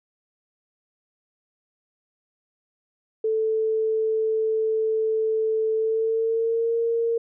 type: tone with pitch glide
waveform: sine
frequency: 440 to 461.9 Hz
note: A4 to A#4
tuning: 0 to -16 cents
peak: -20 dBFS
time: 3.24-7.18 s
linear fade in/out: 5 ms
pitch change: +84 cents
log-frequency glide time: 5.74-6.75 s
effects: none